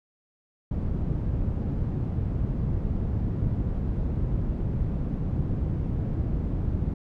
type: low-pass noise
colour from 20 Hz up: white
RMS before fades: -27 dBFS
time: 0.71-6.94 s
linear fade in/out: 5 ms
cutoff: 130 Hz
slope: 12 dB/octave
effects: none